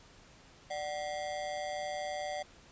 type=ring-modulated tone; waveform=square; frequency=671 Hz; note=E5; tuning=31 cents sharp; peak=-33 dBFS; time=0.7-2.43 s; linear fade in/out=10 ms; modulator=79.8 Hz; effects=pink hiss -58 dBFS RMS until 2.71 s + resampled to 16000 Hz